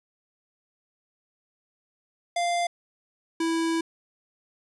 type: tone pair in turn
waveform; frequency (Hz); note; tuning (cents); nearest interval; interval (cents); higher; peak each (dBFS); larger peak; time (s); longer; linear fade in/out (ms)
square; 695 / 328.9; F5 / E4; -9 / -4; octave + minor second; 1295; first; -24; neither; 2.36-2.67 / 3.4-3.81; second; 5
effects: resampled to 24000 Hz